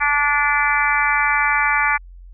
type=harmonic tone; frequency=290.6 Hz; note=D4; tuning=18 cents flat; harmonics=3 / 4 / 5 / 6 / 7 / 8; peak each=-22 / -22 / -22 / -22 / -22 / -22 dBFS; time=0-1.98 s; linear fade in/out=20 ms; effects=added 44 Hz sine -37 dBFS peak until 2.33 s